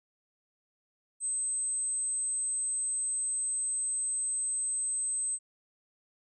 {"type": "tone", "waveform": "sine", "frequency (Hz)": 8220, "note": "C9", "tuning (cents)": -32, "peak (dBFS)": -29, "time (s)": [1.2, 5.39], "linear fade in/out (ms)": 50, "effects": []}